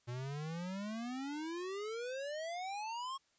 square exponential sweep, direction up, 118.7 to 1100 Hz, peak -40 dBFS, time 0.07-3.18 s, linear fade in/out 20 ms, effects white hiss -74 dBFS RMS until 3.38 s + resampled to 16000 Hz

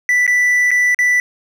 triangle tone with dropouts, 1975.5 Hz, B6, in tune, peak -9 dBFS, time 0.09-1.2 s, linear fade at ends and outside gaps 1 ms, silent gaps 0.266-0.277 / 0.707-0.714 / 0.946-0.989 s, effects none

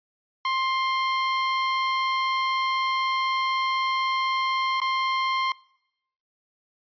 sawtooth tone with dropouts, 1054 Hz, C6, 12 cents sharp, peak -19 dBFS, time 0.45-5.52 s, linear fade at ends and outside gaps 2 ms, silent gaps 4.802-4.816 s, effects noise-tail reverb RT60 0.8 s tail -22 dB re dry + resampled to 11025 Hz

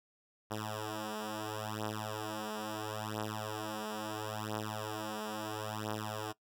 5% pulse beating tone pair, 107.1 / 107.84 Hz, A2 / A2, -46 / -34 cents, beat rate 0.74 Hz, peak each -29 dBFS, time 0.5-6.33 s, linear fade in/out 20 ms, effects noise-tail reverb RT60 0.1 s tail -20 dB re dry

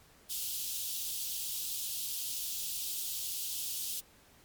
white high-pass noise, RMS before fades -37 dBFS, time 0.29-4.01 s, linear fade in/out 20 ms, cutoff 2900 Hz, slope 48 dB/octave, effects pink hiss -61 dBFS RMS until 4.44 s + MP3 96 kbps

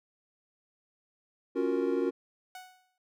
triangle chord, Gb major seventh, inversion second, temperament equal, 277.2 / 349.2 / 370 / 466.2 Hz, Db4 / F4 / Gb4 / Bb4, 0 / 0 / 0 / 0 cents, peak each -30 dBFS, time 1.55-2.11 s, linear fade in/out 20 ms
sawtooth tone with exponential decay, 740 Hz, F#5, in tune, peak -37 dBFS, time 2.55-2.98 s, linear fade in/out 2 ms, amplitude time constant 92 ms
effects none

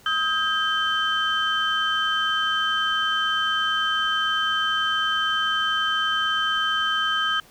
sine tone cluster, 1269 / 1598 / 3092 Hz, D#6 / G6 / G7, +34 / +33 / -24 cents, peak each -24 dBFS, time 0.06-7.4 s, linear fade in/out 2 ms, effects tanh soft clip ceiling -13 dBFS + pink hiss -52 dBFS RMS until 7.5 s

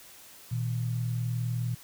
sine tone pair together, 119 / 158.85 Hz, A#2 / D#3, +36 / +36 cents, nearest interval perfect fourth, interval 500 cents, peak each -28 / -36 dBFS, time 0.51-1.75 s, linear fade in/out 10 ms, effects white hiss -51 dBFS RMS until 1.83 s

